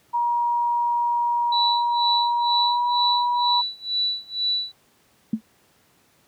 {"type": "tone with pitch glide", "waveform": "sine", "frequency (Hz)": [952, 968.1], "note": ["A#5", "B5"], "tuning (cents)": [36, -35], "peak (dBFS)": -19, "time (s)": [0.13, 3.62], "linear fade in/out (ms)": 20, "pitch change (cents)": 29, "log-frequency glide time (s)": [2.42, 2.89]}
{"type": "tone with tremolo", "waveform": "sine", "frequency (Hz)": 3951, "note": "B7", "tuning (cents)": 0, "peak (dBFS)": -19, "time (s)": [1.52, 4.72], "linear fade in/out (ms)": 5, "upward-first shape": "sine", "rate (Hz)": 2.1, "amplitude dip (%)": 95}
{"type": "tone with exponential decay", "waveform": "sine", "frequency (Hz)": 220.5, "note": "A3", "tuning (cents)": 4, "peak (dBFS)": -15, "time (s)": [5.33, 5.41], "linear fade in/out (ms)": 5, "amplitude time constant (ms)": 17}
{"effects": ["pink hiss -60 dBFS RMS until 6.27 s", "high-pass 100 Hz 12 dB/octave"]}